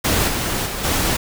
pink noise with level steps, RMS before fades -18 / -22 / -26 / -19 dBFS, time 0.04-1.17 s, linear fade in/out 10 ms, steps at 0.27 / 0.65 / 0.83 s, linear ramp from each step 20 ms, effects none

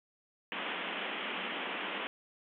white band-pass noise, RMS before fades -38 dBFS, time 0.52-2.07 s, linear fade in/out 0 ms, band 180 to 3300 Hz, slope 96 dB/octave, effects none

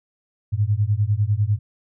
sine beating tone pair, 99.6 / 109.6 Hz, G2 / A2, +28 / -6 cents, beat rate 10 Hz, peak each -20 / -20 dBFS, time 0.52-1.59 s, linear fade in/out 20 ms, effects none

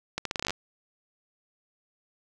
accelerating click train, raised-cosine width 0.2 ms, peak -12 dBFS, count 11, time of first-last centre 0.18-0.506 s, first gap 73 ms, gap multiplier 0.8, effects none

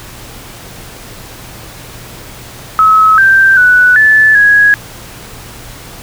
sine tone with pitch steps, 1287 / 1569 / 1483 / 1741 / 1663 Hz, E6 / G6 / F#6 / A6 / G#6, -42 / +1 / +4 / -19 / +2 cents, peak -3 dBFS, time 2.79-4.74 s, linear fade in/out 0 ms, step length 390 ms, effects added 118 Hz sine -37 dBFS peak until 6.02 s + pink hiss -31 dBFS RMS until 6.02 s

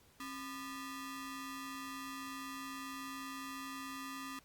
sawtooth ring-modulated tone, 740 Hz, F#5, in tune, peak -36 dBFS, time 0.2-4.39 s, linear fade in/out 2 ms, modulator 471 Hz, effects pink hiss -66 dBFS RMS until 4.44 s + Opus 48 kbps

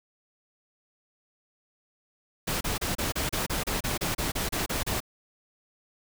pink noise bursts, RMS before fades -29 dBFS, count 15, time 2.47-5.004 s, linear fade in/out 10 ms, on 140 ms, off 31 ms, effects none

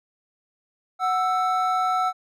triangle tone pair together, 740 / 1323.9 Hz, F#5 / E6, 0 / +7 cents, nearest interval minor seventh, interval 1007 cents, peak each -21 dBFS, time 0.99-2.13 s, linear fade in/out 50 ms, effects none

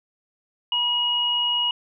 sine tone pair together, 965 / 2890 Hz, B5 / F#7, -40 / -41 cents, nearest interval octave + perfect fifth, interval 1899 cents, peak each -29 / -20 dBFS, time 0.72-1.71 s, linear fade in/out 2 ms, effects none

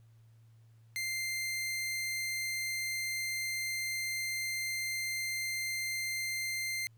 sawtooth tone, 2092 Hz, C7, 1 cent flat, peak -30 dBFS, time 0.96-6.87 s, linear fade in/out 0 ms, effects added 113 Hz sine -57 dBFS peak until 6.97 s + pink hiss -75 dBFS RMS until 6.97 s

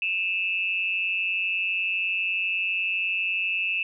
sine tone with amplitude modulation, 2637 Hz, E7, in tune, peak -20 dBFS, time 0.02-3.83 s, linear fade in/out 2 ms, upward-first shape sine, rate 188 Hz, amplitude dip 75%, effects none

